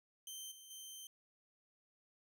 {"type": "tone with level steps", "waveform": "15% pulse", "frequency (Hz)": 3113, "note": "G7", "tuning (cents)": -13, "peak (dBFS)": [-39, -48, -42], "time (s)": [0.27, 1.07], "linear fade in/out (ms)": 2, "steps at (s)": [0.51, 0.7], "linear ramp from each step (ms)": 10, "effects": []}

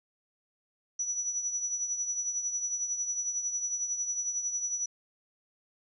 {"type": "tone with tremolo", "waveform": "sine", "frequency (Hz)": 5900, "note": "F#8", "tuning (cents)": -6, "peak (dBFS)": -27, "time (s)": [0.99, 4.86], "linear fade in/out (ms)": 5, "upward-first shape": "triangle", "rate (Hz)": 11, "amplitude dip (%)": 65, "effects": []}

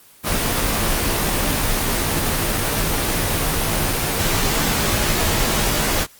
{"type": "noise with comb filter", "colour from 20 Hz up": "pink", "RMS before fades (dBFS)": -19, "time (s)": [0.23, 6.07], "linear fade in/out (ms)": 50, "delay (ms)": 16, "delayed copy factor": -0.6, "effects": ["white hiss -48 dBFS RMS until 6.19 s", "Opus 24 kbps"]}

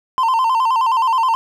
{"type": "tone with vibrato", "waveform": "triangle", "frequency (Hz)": 970, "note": "B5", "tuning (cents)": -31, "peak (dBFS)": -11, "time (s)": [0.18, 1.35], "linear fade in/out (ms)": 0, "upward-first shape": "square", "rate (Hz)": 9.5, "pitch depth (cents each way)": 110, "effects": []}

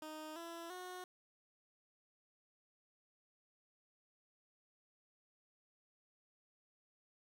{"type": "tone with pitch steps", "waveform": "15% pulse", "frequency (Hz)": [310, 336.1, 364.4], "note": ["D#4", "E4", "F#4"], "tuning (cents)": [-6, 34, -26], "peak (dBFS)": -40, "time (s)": [0.02, 1.04], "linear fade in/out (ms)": 2, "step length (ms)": 340, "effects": []}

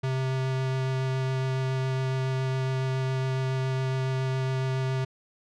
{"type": "tone with vibrato", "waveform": "square", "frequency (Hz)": 131.4, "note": "C3", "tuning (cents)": 8, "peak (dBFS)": -26, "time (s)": [0.03, 5.05], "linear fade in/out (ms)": 10, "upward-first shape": "sine", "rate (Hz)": 7.2, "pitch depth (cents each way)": 8, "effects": ["low-pass 5000 Hz 12 dB/octave"]}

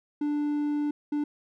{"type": "tone bursts at uneven times", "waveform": "triangle", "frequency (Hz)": 294.4, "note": "D4", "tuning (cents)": 4, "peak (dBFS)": -23, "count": 2, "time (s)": [[0.21, 0.91], [1.12, 1.24]], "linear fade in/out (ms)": 5, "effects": []}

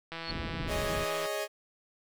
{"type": "click train", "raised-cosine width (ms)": 0.3, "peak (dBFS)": -23, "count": 189, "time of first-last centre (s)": [0.12, 1.259], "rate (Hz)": 165}
{"type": "tone with exponential growth", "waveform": "sine", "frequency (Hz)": 4362, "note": "C#8", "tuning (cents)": -29, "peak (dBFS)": -31, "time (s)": [0.16, 0.31], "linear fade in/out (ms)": 1, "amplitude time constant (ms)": 32}
{"type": "low-pass noise", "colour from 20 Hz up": "pink", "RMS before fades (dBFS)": -37, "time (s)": [0.27, 1.06], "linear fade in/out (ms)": 50, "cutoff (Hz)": 320, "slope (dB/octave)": 12}
{"type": "chord", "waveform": "sawtooth", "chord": "Ab suspended fourth", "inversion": "none", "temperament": "equal", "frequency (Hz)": [415.3, 554.4, 622.3], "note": ["Ab4", "Db5", "Eb5"], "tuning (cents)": [0, 0, 0], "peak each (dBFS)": [-33, -34, -30], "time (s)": [0.67, 1.48], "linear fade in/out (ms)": 50}
{"effects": []}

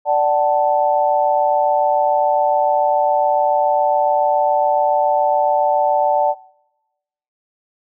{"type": "chord", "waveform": "sine", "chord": "D major", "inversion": "none", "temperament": "equal with one note detuned", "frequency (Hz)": [587.3, 752.9, 880], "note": ["D5", "F#5", "A5"], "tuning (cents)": [0, 30, 0], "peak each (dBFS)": -17, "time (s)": [0.05, 6.35], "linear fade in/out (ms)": 50, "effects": ["noise-tail reverb RT60 1.0 s tail -25 dB re dry"]}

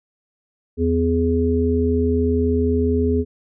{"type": "harmonic tone", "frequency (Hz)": 83.6, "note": "E2", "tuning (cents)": 25, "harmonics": [1, 3, 5], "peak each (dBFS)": [-20, -20, -20], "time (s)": [0.77, 3.25], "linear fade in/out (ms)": 50, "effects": []}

